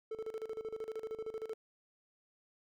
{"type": "tone with tremolo", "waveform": "triangle", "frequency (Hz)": 441.1, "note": "A4", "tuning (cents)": 4, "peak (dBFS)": -35, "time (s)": [0.11, 1.54], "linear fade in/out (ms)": 5, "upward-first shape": "square", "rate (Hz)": 13, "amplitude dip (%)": 80, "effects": []}